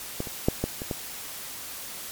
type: clicks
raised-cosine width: 2 ms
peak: -15 / -23 / -6 / -11 / -20 / -15 dBFS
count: 6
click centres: 0.204 / 0.272 / 0.485 / 0.64 / 0.819 / 0.912 s
effects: white hiss -38 dBFS RMS until 2.11 s + MP3 96 kbps